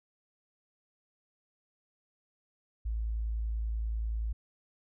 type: tone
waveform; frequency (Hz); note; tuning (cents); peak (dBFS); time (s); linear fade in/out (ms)
sine; 55.2; A1; +6; -30; 2.85-4.33; 10
effects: none